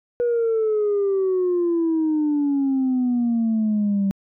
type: exponential sweep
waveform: sine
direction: down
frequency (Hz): 485.4 to 194.2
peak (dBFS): -16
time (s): 0.2-4.11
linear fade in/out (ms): 0
effects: tanh soft clip ceiling -15 dBFS